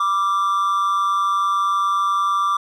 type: tone with amplitude modulation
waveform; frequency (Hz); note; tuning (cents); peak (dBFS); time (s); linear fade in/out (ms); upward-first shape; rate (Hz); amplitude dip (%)
triangle; 1174.7; D6; 0; -12; 0-2.57; 5; sine; 188; 55
effects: none